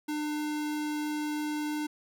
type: tone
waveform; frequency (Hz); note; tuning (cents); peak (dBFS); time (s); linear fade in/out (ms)
square; 300.5; D4; +40; -31; 0.08-1.87; 10
effects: none